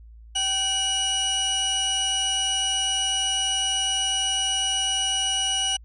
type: tone pair together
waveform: sawtooth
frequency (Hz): 774.2 / 2923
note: G5 / F#7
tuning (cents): -22 / -22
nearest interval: octave + major seventh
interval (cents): 2300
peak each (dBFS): -28 / -19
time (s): 0.35-5.77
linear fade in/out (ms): 10
effects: added 56 Hz sine -43 dBFS peak until 5.84 s + resampled to 24000 Hz